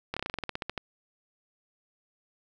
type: slowing click train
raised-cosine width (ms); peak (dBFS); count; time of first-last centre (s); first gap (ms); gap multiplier
0.3; -16; 14; 0.14-0.778; 26; 1.1
effects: none